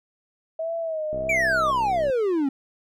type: tone with vibrato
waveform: sine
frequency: 640 Hz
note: D#5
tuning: 49 cents sharp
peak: -25 dBFS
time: 0.59-1.71 s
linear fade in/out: 5 ms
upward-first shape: sine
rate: 1.5 Hz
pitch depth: 73 cents each way
type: click train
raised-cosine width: 2 ms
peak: -23 dBFS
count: 64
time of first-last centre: 1.13-2.099 s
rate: 65 Hz
type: exponential sweep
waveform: triangle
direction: down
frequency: 2392 to 262.4 Hz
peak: -18 dBFS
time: 1.29-2.49 s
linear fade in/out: 5 ms
effects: none